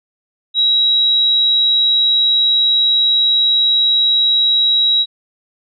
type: tone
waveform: sine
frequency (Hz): 3860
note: B7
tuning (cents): -40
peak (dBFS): -10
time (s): 0.54-5.06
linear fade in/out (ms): 50
effects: none